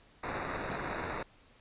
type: noise with sample-and-hold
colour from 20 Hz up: white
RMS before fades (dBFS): -37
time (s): 0.23-1.23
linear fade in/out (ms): 5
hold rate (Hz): 3150
effects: pink hiss -62 dBFS RMS until 1.6 s + resampled to 8000 Hz